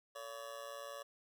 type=tone with amplitude modulation; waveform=25% pulse; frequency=568 Hz; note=C#5; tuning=42 cents sharp; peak=-38 dBFS; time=0.15-1.03 s; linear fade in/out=10 ms; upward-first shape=sine; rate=121 Hz; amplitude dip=75%; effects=none